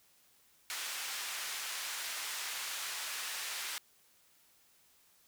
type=band-pass noise; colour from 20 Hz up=pink; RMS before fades=-40 dBFS; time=0.7-3.78 s; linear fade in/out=0 ms; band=1500 to 13000 Hz; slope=12 dB/octave; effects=white hiss -67 dBFS RMS until 5.27 s